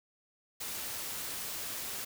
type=noise; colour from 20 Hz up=white; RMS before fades=-39 dBFS; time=0.6-2.05 s; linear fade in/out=10 ms; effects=none